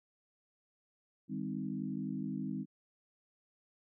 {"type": "harmonic tone with a mistuned harmonic", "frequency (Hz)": 51.91, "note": "G#1", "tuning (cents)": 0, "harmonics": [3, 4, 5, 6], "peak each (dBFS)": [-43, -39, -40, -44], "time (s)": [1.28, 2.66], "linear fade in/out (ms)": 50, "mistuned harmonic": 4, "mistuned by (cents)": -62, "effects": []}